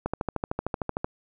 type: click train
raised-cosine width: 1 ms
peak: -13 dBFS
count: 14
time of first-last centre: 0.06-1.045 s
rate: 13.2 Hz
effects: none